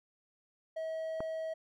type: tone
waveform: triangle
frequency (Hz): 642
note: E5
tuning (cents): -46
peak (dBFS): -33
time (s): 0.76-1.54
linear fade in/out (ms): 10
type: click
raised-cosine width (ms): 1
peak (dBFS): -23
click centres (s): 1.205
effects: none